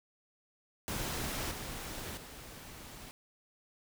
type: noise with level steps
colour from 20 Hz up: pink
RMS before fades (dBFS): -37 / -42 / -49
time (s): 0.88-3.11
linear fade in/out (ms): 0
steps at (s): 1.51 / 2.17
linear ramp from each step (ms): 5
effects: none